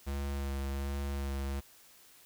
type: tone with vibrato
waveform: square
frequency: 69.3 Hz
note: C#2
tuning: in tune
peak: -34 dBFS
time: 0.06-1.61 s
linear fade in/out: 20 ms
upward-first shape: sine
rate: 1.3 Hz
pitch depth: 19 cents each way
effects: white hiss -59 dBFS RMS until 2.25 s